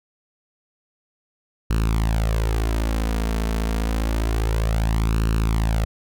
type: tone with flanger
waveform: sawtooth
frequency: 55 Hz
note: A1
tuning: in tune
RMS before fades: -21 dBFS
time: 1.7-5.85 s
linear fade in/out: 5 ms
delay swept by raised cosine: 0.71 to 4.51 ms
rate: 0.28 Hz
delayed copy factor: +0.65
effects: none